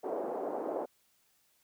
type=band-pass noise; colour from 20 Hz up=white; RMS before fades=-36 dBFS; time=0.03-0.86 s; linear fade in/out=20 ms; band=320 to 690 Hz; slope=24 dB/octave; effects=white hiss -71 dBFS RMS until 1.63 s